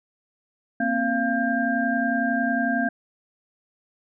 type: tone cluster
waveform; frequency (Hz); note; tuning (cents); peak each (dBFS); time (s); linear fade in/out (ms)
sine; 233.1 / 264.1 / 689 / 1595; A#3 / C4 / F5 / G6; 0 / +16 / -24 / +30; -26; 0.8-2.89; 5
effects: none